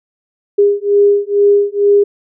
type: beating tone pair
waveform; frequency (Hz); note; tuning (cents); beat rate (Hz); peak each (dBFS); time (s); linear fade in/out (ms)
sine; 405.2 / 407.4; G#4 / G#4; -43 / -33; 2.2; -11; 0.58-2.04; 10
effects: none